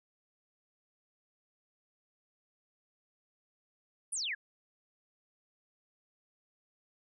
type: exponential sweep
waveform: sine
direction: down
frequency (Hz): 10450 to 1568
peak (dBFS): -33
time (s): 4.12-4.35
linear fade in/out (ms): 10
effects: none